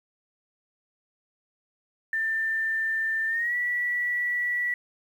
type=tone with pitch glide; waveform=sine; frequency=1787 to 1948.7 Hz; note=A6 to B6; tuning=+26 to -24 cents; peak=-24 dBFS; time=2.13-4.74 s; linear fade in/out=2 ms; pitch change=+150 cents; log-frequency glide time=3.28-3.55 s; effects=9-bit